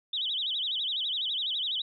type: tone with vibrato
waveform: sine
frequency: 3407 Hz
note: G#7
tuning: 44 cents sharp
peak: -28 dBFS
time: 0.13-1.82 s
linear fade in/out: 5 ms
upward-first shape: sine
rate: 12 Hz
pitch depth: 230 cents each way
effects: none

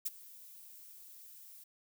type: noise with ADSR envelope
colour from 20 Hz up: violet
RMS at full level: -33 dBFS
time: 0.05-1.64 s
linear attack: 14 ms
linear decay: 26 ms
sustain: -21 dB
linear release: 8 ms
effects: none

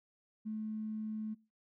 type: tone with tanh clipping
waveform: triangle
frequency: 216.5 Hz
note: A3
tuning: 28 cents flat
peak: -36 dBFS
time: 0.45-1.35 s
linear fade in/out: 20 ms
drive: 3 dB
effects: noise-tail reverb RT60 0.4 s tail -26 dB re dry

